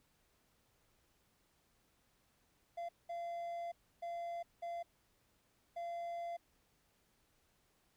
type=tone bursts at uneven times; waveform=triangle; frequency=686 Hz; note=F5; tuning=31 cents flat; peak=-38 dBFS; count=5; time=2.77-2.89 / 3.09-3.72 / 4.02-4.43 / 4.62-4.83 / 5.76-6.37 s; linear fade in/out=10 ms; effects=pink hiss -75 dBFS RMS until 7.96 s